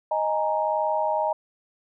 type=chord; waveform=sine; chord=D# suspended fourth; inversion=none; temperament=equal; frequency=622.3 / 830.6 / 932.3 Hz; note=D#5 / G#5 / A#5; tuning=0 / 0 / 0 cents; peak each=-25 / -27 / -26 dBFS; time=0.11-1.33 s; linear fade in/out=5 ms; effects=none